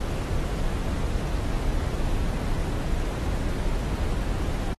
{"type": "noise", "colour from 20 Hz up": "brown", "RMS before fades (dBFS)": -26, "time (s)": [0, 4.74], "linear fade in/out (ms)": 10, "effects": ["AAC 32 kbps"]}